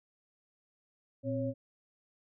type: tone cluster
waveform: sine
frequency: 117 / 262.2 / 551 Hz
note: A#2 / C4 / C#5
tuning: +7 / +4 / -11 cents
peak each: -36 / -35 / -35 dBFS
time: 1.23-1.54 s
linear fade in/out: 50 ms
effects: none